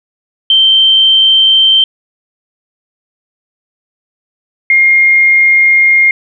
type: tone pair in turn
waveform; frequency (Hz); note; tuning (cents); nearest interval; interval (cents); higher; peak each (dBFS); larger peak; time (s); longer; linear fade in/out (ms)
sine; 3124 / 2128; G7 / C7; -7 / +29; perfect fifth; 664; first; -4; neither; 0.5-1.84 / 4.7-6.11; second; 2
effects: none